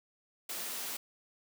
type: high-pass noise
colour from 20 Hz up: white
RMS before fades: -39 dBFS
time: 0.49-0.97 s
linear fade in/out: 5 ms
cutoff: 170 Hz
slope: 48 dB/octave
effects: none